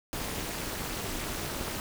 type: noise with amplitude modulation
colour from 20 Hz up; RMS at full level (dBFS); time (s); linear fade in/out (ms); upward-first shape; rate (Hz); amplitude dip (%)
pink; -31; 0.13-1.8; 0; sine; 283; 95
effects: none